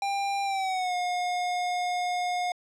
square tone with pitch glide, 796 to 717.4 Hz, G5 to F5, +26 to +46 cents, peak -27 dBFS, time 0.02-2.52 s, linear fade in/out 2 ms, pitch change -180 cents, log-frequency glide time 0.44-0.95 s, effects low-pass 7000 Hz 12 dB/octave

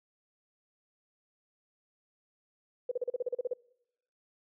sine tone bursts, 493.9 Hz, B4, in tune, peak -28 dBFS, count 11, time 2.89-3.535 s, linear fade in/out 5 ms, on 25 ms, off 37 ms, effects noise-tail reverb RT60 0.9 s tail -26 dB re dry

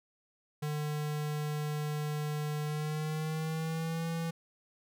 square tone with pitch glide, 150 to 165.48 Hz, D3 to E3, +37 to +7 cents, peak -33 dBFS, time 0.62-4.31 s, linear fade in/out 10 ms, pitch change +170 cents, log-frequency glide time 2.64-4.07 s, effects none

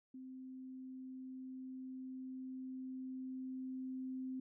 sine tone with level ramp, 259.5 Hz, C4, 14 cents flat, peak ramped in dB -48 to -40 dBFS, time 0.14-4.4 s, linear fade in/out 5 ms, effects none

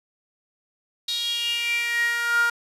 sawtooth tone with high-pass filter sweep, 471.6 Hz, A#4, 20 cents sharp, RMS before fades -24 dBFS, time 1.08-2.5 s, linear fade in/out 5 ms, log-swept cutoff 3900 to 1300 Hz, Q 8.9, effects resampled to 32000 Hz

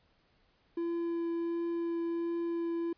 triangle tone with vibrato, 337.8 Hz, E4, 42 cents sharp, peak -29 dBFS, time 0.77-2.93 s, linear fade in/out 5 ms, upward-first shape triangle, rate 1.4 Hz, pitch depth 9 cents each way, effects pink hiss -70 dBFS RMS until 2.97 s + resampled to 11025 Hz

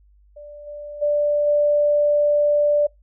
sine tone with level steps, 588 Hz, D5, 2 cents sharp, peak -36 / -31 / -16 / -14 dBFS, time 0.36-2.87 s, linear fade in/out 10 ms, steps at 0.66 / 1.01 / 1.46 s, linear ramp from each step 20 ms, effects noise-tail reverb RT60 0.2 s tail -26 dB re dry + added 50 Hz sine -51 dBFS peak until 3.02 s

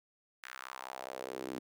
sawtooth tone with high-pass filter sweep, 64.8 Hz, C2, 16 cents flat, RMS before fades -44 dBFS, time 0.43-1.59 s, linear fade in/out 5 ms, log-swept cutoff 1700 to 280 Hz, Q 2.5, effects none

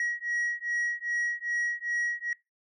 sine beating tone pair, 1905 / 1907.5 Hz, A#6 / A#6, +37 / +39 cents, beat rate 2.5 Hz, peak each -29 dBFS, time 0-2.33 s, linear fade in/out 2 ms, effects noise-tail reverb RT60 0.2 s tail -23 dB re dry + tanh soft clip ceiling -25 dBFS

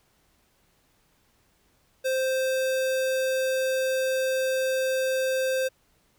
square tone, 523 Hz, C5, 1 cent flat, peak -24 dBFS, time 2.04-5.69 s, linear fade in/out 20 ms, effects pink hiss -66 dBFS RMS until 6.18 s

